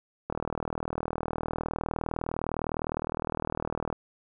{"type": "click train", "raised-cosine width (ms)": 1, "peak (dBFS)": -16, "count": 145, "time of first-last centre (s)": [0.3, 3.927], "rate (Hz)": 39.7, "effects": []}